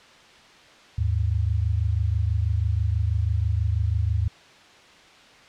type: tone pair together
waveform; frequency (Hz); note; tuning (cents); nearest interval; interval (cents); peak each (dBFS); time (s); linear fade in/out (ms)
sine; 77.78 / 103.93; D#2 / G#2; 0 / +2; perfect fourth; 502; -23; 0.98-4.28; 5
effects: white hiss -50 dBFS RMS until 5.48 s + low-pass 4000 Hz 12 dB/octave